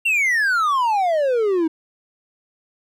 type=exponential sweep; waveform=triangle; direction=down; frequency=2794 to 311.1 Hz; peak=-14 dBFS; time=0.05-1.68 s; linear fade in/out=10 ms; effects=none